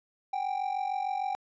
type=ring-modulated tone; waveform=triangle; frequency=783 Hz; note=G5; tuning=2 cents flat; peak=-24 dBFS; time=0.33-1.35 s; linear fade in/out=0 ms; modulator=23.3 Hz; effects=resampled to 16000 Hz